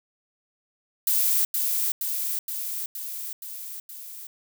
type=noise with echo; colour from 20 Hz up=violet; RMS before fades=-22 dBFS; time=1.07-1.45 s; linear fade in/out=2 ms; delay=470 ms; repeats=6; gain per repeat=-3 dB; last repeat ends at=4.27 s; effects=none